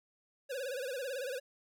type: tone with vibrato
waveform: square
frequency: 523.3 Hz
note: C5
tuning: in tune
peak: -37 dBFS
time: 0.49-1.4 s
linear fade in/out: 20 ms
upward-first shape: sine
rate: 18 Hz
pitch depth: 130 cents each way
effects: none